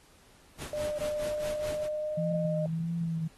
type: noise with tremolo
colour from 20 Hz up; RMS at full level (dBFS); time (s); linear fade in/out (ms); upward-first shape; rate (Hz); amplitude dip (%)
pink; -40; 0.57-1.89; 50; sine; 4.7; 75
type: tone with pitch glide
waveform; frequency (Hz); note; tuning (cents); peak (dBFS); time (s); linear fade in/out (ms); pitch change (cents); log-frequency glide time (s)
sine; 600 to 613; D5 to D#5; +37 to -26; -30; 0.73-2.66; 2; +37; 1.08-2.46
type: tone with vibrato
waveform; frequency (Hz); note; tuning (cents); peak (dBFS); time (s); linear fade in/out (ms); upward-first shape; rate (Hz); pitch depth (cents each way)
sine; 164.81; E3; 0; -29; 2.17-3.28; 10; triangle; 1.6; 48
effects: pink hiss -60 dBFS RMS until 3.37 s + AAC 32 kbps